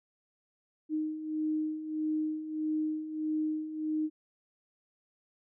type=beating tone pair; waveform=sine; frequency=308.6 / 310.2 Hz; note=D#4 / D#4; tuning=-14 / -5 cents; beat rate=1.6 Hz; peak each=-37 / -31 dBFS; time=0.89-4.1 s; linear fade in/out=50 ms; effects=none